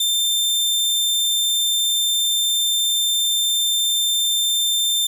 sawtooth tone, 3583 Hz, A7, 31 cents sharp, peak -14 dBFS, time 0-5.07 s, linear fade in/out 5 ms, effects none

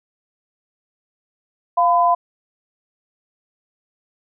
sine tone pair together, 698.5 / 1007.5 Hz, F5 / B5, 0 / +34 cents, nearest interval tritone, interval 634 cents, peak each -15 dBFS, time 1.77-2.15 s, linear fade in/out 10 ms, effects none

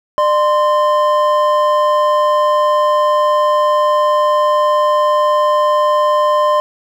triangle tone pair together, 600 / 1041.5 Hz, D5 / C6, +37 / -8 cents, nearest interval minor seventh, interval 955 cents, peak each -11 dBFS, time 0.18-6.6 s, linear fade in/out 0 ms, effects none

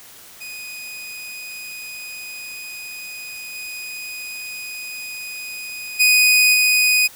sawtooth tone with level steps, 2489 Hz, D#7, in tune, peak -28 / -26 / -8 / -10 dBFS, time 0.4-7.08 s, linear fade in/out 20 ms, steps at 3.54 / 5.99 / 6.53 s, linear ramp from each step 20 ms, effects white hiss -43 dBFS RMS until 7.15 s

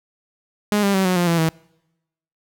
sawtooth tone with pitch steps, 207.7 / 199.12 / 190.9 / 183.02 / 175.46 / 168.22 / 161.27 Hz, G#3 / G3 / G3 / F#3 / F3 / E3 / E3, 0 / +27 / -46 / -19 / +8 / +35 / -38 cents, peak -12 dBFS, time 0.72-1.49 s, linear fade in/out 0 ms, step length 110 ms, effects noise-tail reverb RT60 0.9 s tail -26 dB re dry

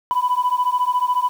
sine beating tone pair, 987 / 1001 Hz, B5 / B5, -1 / +23 cents, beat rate 14 Hz, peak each -18 dBFS, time 0.11-1.29 s, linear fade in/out 0 ms, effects tanh soft clip ceiling -12 dBFS + 7-bit

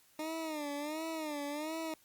20% pulse tone with vibrato, 305.2 Hz, D#4, 33 cents flat, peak -32 dBFS, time 0.19-1.94 s, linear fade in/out 2 ms, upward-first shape sine, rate 1.4 Hz, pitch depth 110 cents each way, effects white hiss -66 dBFS RMS until 2.04 s + Opus 48 kbps

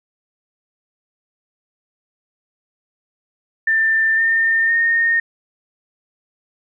sine tone with pitch steps, 1786 / 1813 / 1840.5 Hz, A6 / A#6 / A#6, +25 / -49 / -23 cents, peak -13 dBFS, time 3.67-5.2 s, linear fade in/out 5 ms, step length 510 ms, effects none

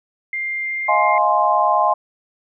sine tone with pitch glide, 2100 to 2113 Hz, C7 to C7, +6 to +16 cents, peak -21 dBFS, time 0.33-1.18 s, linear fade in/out 2 ms, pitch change +10 cents, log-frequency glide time 0.57-1.04 s
sine chord, F minor seventh, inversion third, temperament just, 628.6 / 698.5 / 838.1 / 1047.7 Hz, Eb5 / F5 / Ab5 / C6, +18 / 0 / +16 / +2 cents, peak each -21 / -20 / -18 / -17 dBFS, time 0.88-1.94 s, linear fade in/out 10 ms
effects none

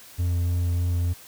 triangle tone with vibrato, 87.31 Hz, F2, in tune, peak -19 dBFS, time 0.18-1.14 s, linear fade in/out 20 ms, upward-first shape sine, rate 3.3 Hz, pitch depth 11 cents each way, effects white hiss -47 dBFS RMS until 1.27 s

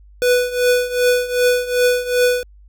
square tone with tremolo, 493.9 Hz, B4, in tune, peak -11 dBFS, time 0.22-2.43 s, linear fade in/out 0 ms, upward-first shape triangle, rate 2.6 Hz, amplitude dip 85%, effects added 50 Hz sine -42 dBFS peak until 2.68 s

